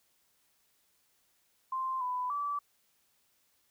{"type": "tone with pitch steps", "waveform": "sine", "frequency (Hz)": [1046, 998, 1156], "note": ["C6", "B5", "D6"], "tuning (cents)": [-1, 18, -28], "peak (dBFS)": -31, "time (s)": [1.72, 2.59], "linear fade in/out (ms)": 5, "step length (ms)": 290, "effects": ["white hiss -72 dBFS RMS until 3.7 s"]}